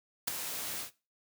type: noise with ADSR envelope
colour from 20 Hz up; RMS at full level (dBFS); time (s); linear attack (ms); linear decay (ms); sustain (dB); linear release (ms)
white; -28; 0.27-0.91; 11; 7; -10; 110
effects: noise-tail reverb RT60 0.3 s tail -19 dB re dry + high-pass 100 Hz 12 dB/octave